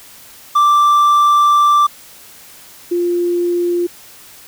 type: tone pair in turn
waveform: triangle / sine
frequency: 1174.7 / 349.2 Hz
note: D6 / F4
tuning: 0 / 0 cents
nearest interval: octave + major sixth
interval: 2100 cents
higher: first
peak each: -6 / -13 dBFS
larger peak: first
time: 0.55-1.87 / 2.91-3.87 s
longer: first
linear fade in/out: 10 ms
effects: white hiss -40 dBFS RMS until 4.47 s